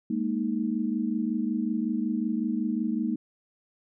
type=chord; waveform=sine; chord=Ab suspended second; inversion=none; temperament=equal; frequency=207.7 / 233.1 / 311.1 Hz; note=Ab3 / Bb3 / Eb4; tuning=0 / 0 / 0 cents; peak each=-30 / -28 / -31 dBFS; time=0.1-3.16 s; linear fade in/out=5 ms; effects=none